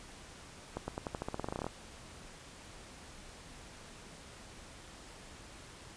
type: accelerating click train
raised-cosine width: 1 ms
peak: -22 dBFS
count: 17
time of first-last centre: 0.77-1.666 s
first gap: 110 ms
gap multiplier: 0.9
effects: pink hiss -52 dBFS RMS until 5.96 s + resampled to 22050 Hz